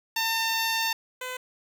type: tone pair in turn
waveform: 10% pulse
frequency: 903 / 506.8 Hz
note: A5 / B4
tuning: +45 / +45 cents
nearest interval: minor seventh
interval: 1000 cents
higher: first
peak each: -16 / -24 dBFS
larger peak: first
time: 0.16-0.93 / 1.21-1.37 s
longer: first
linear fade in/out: 5 ms
effects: none